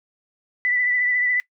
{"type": "tone with vibrato", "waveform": "sine", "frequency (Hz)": 1980, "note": "B6", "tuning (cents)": 4, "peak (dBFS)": -18, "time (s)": [0.65, 1.4], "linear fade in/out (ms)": 0, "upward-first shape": "triangle", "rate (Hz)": 14, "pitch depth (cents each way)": 32, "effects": ["noise-tail reverb RT60 0.1 s tail -20 dB re dry"]}